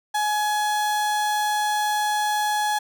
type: tone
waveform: 35% pulse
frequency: 842 Hz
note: G#5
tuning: 24 cents sharp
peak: -19 dBFS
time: 0.14-2.79 s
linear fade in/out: 10 ms
effects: none